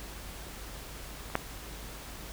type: clicks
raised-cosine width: 0.5 ms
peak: -30 / -11 dBFS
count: 2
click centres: 1.301 / 1.354 s
effects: added 51 Hz sine -46 dBFS peak until 2.32 s + pink hiss -45 dBFS RMS until 2.32 s

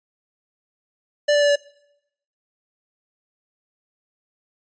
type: tone with pitch steps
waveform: square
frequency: 587.3 / 583.2 / 579.2 / 575.2 Hz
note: D5 / D5 / D5 / D5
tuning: 0 / -12 / -24 / -36 cents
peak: -15 dBFS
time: 1.28-1.56 s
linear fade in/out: 10 ms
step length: 70 ms
effects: noise-tail reverb RT60 0.8 s tail -23 dB re dry + resampled to 16000 Hz

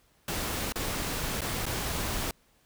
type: noise with dropouts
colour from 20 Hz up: pink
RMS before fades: -32 dBFS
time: 0.28-2.31 s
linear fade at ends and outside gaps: 2 ms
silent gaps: 0.723-0.757 / 1.408-1.417 / 1.656-1.664 s
effects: pink hiss -66 dBFS RMS until 2.65 s

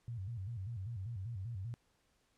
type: tone with vibrato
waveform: sine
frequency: 105.8 Hz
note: G#2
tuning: 33 cents sharp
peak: -39 dBFS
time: 0.08-1.74 s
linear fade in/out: 0 ms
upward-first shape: square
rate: 5.1 Hz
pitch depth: 190 cents each way
effects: pink hiss -75 dBFS RMS until 2.37 s + low-pass 10000 Hz 12 dB/octave

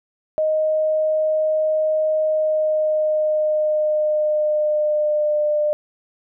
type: tone with pitch glide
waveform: sine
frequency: 622.3 to 599.4 Hz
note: D#5 to D5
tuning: 0 to +35 cents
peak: -16 dBFS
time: 0.38-5.73 s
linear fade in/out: 0 ms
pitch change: -65 cents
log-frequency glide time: 2.22-5.49 s
effects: none

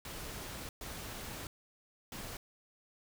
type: noise bursts at uneven times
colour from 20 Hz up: pink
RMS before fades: -44 dBFS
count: 3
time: 0.05-0.69 / 0.81-1.47 / 2.12-2.37 s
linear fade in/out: 2 ms
effects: none

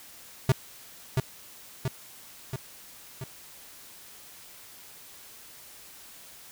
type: tone with echo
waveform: square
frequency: 130.6 Hz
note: C3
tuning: 3 cents flat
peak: -18 dBFS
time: 0.49-0.52 s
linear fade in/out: 2 ms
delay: 680 ms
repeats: 4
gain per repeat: -4 dB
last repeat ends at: 3.24 s
effects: white hiss -49 dBFS RMS until 6.51 s

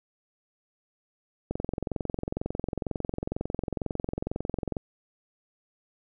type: click train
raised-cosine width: 2 ms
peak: -16 dBFS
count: 73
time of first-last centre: 1.51-4.768 s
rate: 22.1 Hz
effects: none

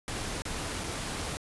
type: noise with dropouts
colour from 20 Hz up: pink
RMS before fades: -35 dBFS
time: 0.08-1.37 s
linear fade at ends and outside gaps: 0 ms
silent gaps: 0.42-0.453 / 0.837-0.841 s
effects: resampled to 24000 Hz

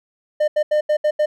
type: tone bursts at uneven times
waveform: triangle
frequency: 604 Hz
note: D5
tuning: 48 cents sharp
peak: -12 dBFS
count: 6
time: 0.4-0.48 / 0.56-0.63 / 0.71-0.81 / 0.89-0.97 / 1.04-1.11 / 1.19-1.26 s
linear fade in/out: 10 ms
effects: none

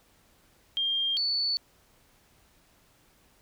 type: tone pair in turn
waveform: sine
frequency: 3202 / 4466 Hz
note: G7 / C#8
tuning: +36 / +12 cents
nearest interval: tritone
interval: 576 cents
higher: second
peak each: -25 dBFS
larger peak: neither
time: 0.77-1.17 / 1.17-1.57 s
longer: neither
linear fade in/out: 0 ms
effects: pink hiss -63 dBFS RMS until 3.41 s

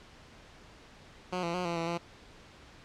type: tone with pitch steps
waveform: 10% pulse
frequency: 181.7 / 169.7 / 180.6 / 170.4 / 166.5 / 170.8 Hz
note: F#3 / F3 / F#3 / F3 / E3 / F3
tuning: -31 / -49 / -42 / -42 / +18 / -38 cents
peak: -23 dBFS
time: 1.32-1.98 s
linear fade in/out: 10 ms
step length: 110 ms
effects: pink hiss -54 dBFS RMS until 2.84 s + low-pass 5000 Hz 12 dB/octave

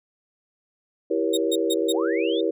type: chord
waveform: sine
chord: E diminished seventh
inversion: none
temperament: equal with one note detuned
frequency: 329.6 / 392 / 475.4 / 554.4 Hz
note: E4 / G4 / Bb4 / Db5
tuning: 0 / 0 / +34 / 0 cents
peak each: -25 / -26 / -25 / -29 dBFS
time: 1.1-2.51 s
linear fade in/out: 10 ms
type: tone bursts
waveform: sawtooth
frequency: 3722 Hz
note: A#7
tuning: 3 cents flat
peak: -21 dBFS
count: 4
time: 1.33-1.926 s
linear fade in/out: 10 ms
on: 44 ms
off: 140 ms
type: linear sweep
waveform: sine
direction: up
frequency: 649 to 3707 Hz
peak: -31 dBFS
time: 1.94-2.41 s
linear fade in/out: 5 ms
effects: none

